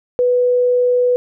sine tone, 493.9 Hz, B4, in tune, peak -11 dBFS, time 0.19-1.16 s, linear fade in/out 0 ms, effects none

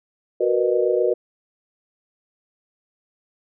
sine chord, B major seventh, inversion second, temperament equal with one note detuned, 370 / 466.2 / 493.9 / 611.9 Hz, F#4 / A#4 / B4 / D#5, 0 / 0 / 0 / -29 cents, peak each -21 / -22 / -22 / -24 dBFS, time 0.4-1.14 s, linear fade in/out 10 ms, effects none

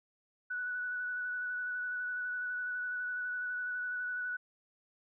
sine tone with vibrato, 1480 Hz, F#6, in tune, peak -34 dBFS, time 0.5-4.37 s, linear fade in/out 10 ms, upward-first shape square, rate 12 Hz, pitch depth 13 cents each way, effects none

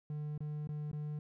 triangle tone with dropouts, 149.9 Hz, D3, 36 cents sharp, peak -35 dBFS, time 0.1-1.19 s, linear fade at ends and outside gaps 2 ms, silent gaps 0.378-0.405 / 0.673-0.69 / 0.915-0.93 s, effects none

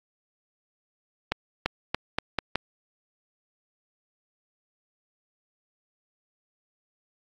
accelerating click train, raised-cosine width 0.3 ms, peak -8 dBFS, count 6, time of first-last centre 1.32-2.556 s, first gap 340 ms, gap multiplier 0.84, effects AAC 64 kbps

